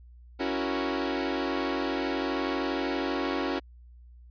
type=chord; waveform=sawtooth; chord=F# dominant seventh; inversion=second; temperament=equal; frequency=277.2 / 329.6 / 370 / 466.2 Hz; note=C#4 / E4 / F#4 / A#4; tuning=0 / 0 / 0 / 0 cents; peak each=-27 / -30 / -29 / -33 dBFS; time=0.39-3.6 s; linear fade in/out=20 ms; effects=added 60 Hz sine -48 dBFS peak until 4.3 s + resampled to 11025 Hz